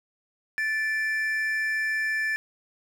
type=tone pair together; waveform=triangle; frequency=1752.9 / 2349 Hz; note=A6 / D7; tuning=-7 / 0 cents; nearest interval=perfect fourth; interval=507 cents; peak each=-23 / -32 dBFS; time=0.58-2.36 s; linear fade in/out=0 ms; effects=none